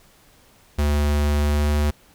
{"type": "tone with pitch glide", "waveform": "square", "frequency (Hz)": [73.42, 74.1], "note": ["D2", "D2"], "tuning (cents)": [0, 16], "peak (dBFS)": -18, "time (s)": [0.78, 1.91], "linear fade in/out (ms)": 10, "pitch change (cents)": 16, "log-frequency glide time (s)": [1.41, 1.73], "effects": ["pink hiss -54 dBFS RMS until 2.14 s"]}